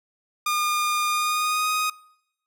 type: tone with pitch glide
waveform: sawtooth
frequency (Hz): 1213 to 1248.5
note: D#6 to D#6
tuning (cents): -44 to +6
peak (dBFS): -18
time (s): 0.46-1.9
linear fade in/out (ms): 5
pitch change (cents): +50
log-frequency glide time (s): 1.08-1.69
effects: noise-tail reverb RT60 0.8 s tail -24 dB re dry